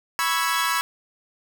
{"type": "chord", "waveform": "sawtooth", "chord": "C# minor seventh", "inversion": "third", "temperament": "equal with one note detuned", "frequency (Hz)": [984.3, 1108.7, 1318.5, 1661.2], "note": ["B5", "C#6", "E6", "G#6"], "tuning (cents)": [-6, 0, 0, 0], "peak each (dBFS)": -23, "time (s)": [0.19, 0.81], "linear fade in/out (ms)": 0, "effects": []}